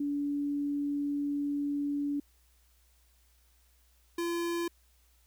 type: tone pair in turn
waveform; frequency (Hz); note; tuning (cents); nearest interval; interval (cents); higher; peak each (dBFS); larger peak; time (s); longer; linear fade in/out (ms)
sine / square; 287.1 / 341.4; D4 / F4; -39 / -39; minor third; 300; second; -29 / -31; first; 0-2.2 / 4.18-4.68; first; 5
effects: added 60 Hz sine -64 dBFS peak until 5.26 s + white hiss -69 dBFS RMS until 5.26 s